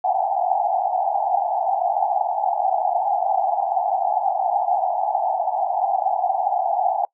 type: band-pass noise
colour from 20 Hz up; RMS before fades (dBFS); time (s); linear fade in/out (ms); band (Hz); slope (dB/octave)
white; -21; 0.04-7.05; 2; 690 to 830; 96
effects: noise-tail reverb RT60 0.1 s tail -23 dB re dry